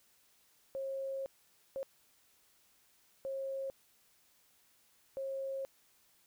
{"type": "tone bursts at uneven times", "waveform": "sine", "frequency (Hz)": 540, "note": "C#5", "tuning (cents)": -45, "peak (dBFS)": -36, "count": 4, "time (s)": [[0.75, 1.26], [1.76, 1.83], [3.25, 3.7], [5.17, 5.65]], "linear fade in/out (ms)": 0, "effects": ["white hiss -69 dBFS RMS until 6.26 s"]}